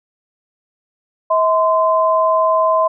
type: tone pair together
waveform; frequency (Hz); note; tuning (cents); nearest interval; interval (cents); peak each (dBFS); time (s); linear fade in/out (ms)
sine; 642 / 1031; E5 / C6; -46 / -26; minor sixth; 820; -14; 1.3-2.88; 10
effects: none